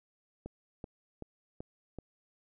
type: click train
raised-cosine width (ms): 2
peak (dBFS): -28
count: 5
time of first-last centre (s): 0.46-1.987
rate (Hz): 2.62
effects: none